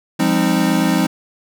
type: chord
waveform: square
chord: F minor seventh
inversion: none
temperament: equal with one note detuned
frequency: 174.61 / 203 / 261.6 / 311.1 Hz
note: F3 / Ab3 / C4 / Eb4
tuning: 0 / -39 / 0 / 0 cents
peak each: -20 dBFS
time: 0.19-1.07 s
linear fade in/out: 10 ms
effects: none